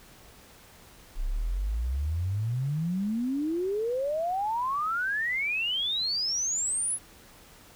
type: exponential sweep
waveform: sine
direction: up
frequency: 30.17 to 10750 Hz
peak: -26 dBFS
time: 1.15-6.99 s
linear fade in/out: 50 ms
effects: pink hiss -53 dBFS RMS until 7.75 s